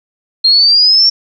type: exponential sweep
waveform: sine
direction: up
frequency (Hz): 4187 to 5520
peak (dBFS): -5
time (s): 0.44-1.1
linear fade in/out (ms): 10
effects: none